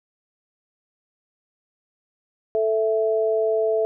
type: tone pair together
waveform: sine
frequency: 440 / 659.3 Hz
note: A4 / E5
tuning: 0 / 0 cents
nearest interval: perfect fifth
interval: 700 cents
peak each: -20 / -22 dBFS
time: 2.55-3.85 s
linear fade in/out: 0 ms
effects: none